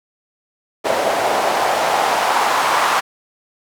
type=noise with band-pass filter sweep; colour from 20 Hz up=white; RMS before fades=-17 dBFS; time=0.84-3.01 s; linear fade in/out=20 ms; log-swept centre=600 to 1000 Hz; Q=2.4; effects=none